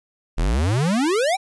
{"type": "exponential sweep", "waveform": "square", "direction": "up", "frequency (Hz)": [36.71, 811], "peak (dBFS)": -18, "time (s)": [0.37, 1.37], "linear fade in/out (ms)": 20, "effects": ["resampled to 24000 Hz", "10-bit"]}